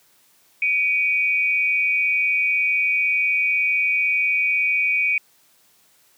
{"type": "tone pair together", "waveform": "sine", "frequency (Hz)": [2289, 2469], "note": ["D7", "D#7"], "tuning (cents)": [-45, -14], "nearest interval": "minor second", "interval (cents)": 131, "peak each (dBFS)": [-20, -20], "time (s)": [0.62, 5.18], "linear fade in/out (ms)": 2, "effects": ["white hiss -58 dBFS RMS until 6.17 s", "high-pass 100 Hz 12 dB/octave"]}